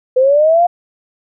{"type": "linear sweep", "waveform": "sine", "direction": "up", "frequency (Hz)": [501, 714], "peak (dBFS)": -7, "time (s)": [0.16, 0.67], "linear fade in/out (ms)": 10, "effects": []}